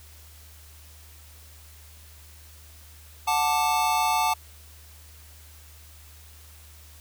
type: chord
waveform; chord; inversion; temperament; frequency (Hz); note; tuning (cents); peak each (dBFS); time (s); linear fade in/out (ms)
square; D major; first; just; 734.2 / 881 / 1174.7; F#5 / A5 / D6; -14 / +2 / 0; -28 / -24 / -29; 3.27-4.34; 10
effects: added 76 Hz sine -48 dBFS peak until 7 s + white hiss -52 dBFS RMS until 7 s